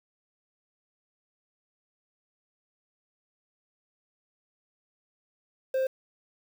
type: tone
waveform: triangle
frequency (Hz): 526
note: C5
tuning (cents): +9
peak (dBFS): -22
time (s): 5.74-5.87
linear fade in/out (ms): 5
effects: 8-bit